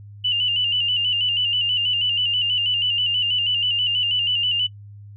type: tone with vibrato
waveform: sine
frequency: 2891 Hz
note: F#7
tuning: 41 cents flat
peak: -18 dBFS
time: 0.24-4.67 s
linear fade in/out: 10 ms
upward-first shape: square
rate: 6.2 Hz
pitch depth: 52 cents each way
effects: noise-tail reverb RT60 0.1 s tail -20 dB re dry + added 102 Hz sine -38 dBFS peak until 5.16 s